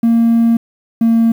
triangle tone pair in turn, 230.8 / 228.5 Hz, A#3 / A#3, -17 / -34 cents, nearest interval unison, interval 17 cents, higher first, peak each -5 dBFS, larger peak neither, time 0.03-0.57 / 1.01-1.32 s, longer first, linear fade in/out 5 ms, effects tanh soft clip ceiling -3 dBFS + 7-bit

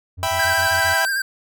triangle tone bursts, 89.8 Hz, F2, 49 cents sharp, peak -27 dBFS, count 6, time 0.17-0.945 s, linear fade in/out 20 ms, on 110 ms, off 23 ms
sawtooth chord, E minor, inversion none, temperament equal, 659.3 / 784 / 987.8 Hz, E5 / G5 / B5, 0 / 0 / 0 cents, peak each -20 dBFS, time 0.23-1.05 s, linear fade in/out 0 ms
square tone with vibrato, 1581 Hz, G6, 14 cents sharp, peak -20 dBFS, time 0.39-1.22 s, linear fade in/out 5 ms, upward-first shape sine, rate 13 Hz, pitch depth 43 cents each way
effects none

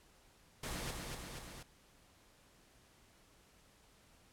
pink noise with echo, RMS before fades -42 dBFS, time 0.63-0.91 s, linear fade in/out 5 ms, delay 240 ms, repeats 3, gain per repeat -3 dB, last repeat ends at 1.63 s, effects pink hiss -66 dBFS RMS until 4.32 s + low-pass 12000 Hz 12 dB/octave

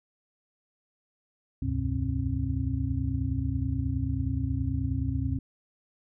sine tone cluster, 68.5 / 80.9 / 97.9 / 127.3 / 266.8 Hz, C#2 / E2 / G2 / C3 / C4, -20 / -32 / -2 / -47 / +34 cents, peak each -32 / -36 / -31 / -32 / -33 dBFS, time 1.62-5.39 s, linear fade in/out 5 ms, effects none

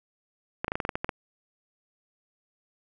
clicks, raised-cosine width 0.5 ms, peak -13 dBFS, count 10, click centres 0.645 / 0.681 / 0.719 / 0.755 / 0.802 / 0.851 / 0.892 / 0.955 / 1.045 / 1.092 s, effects none

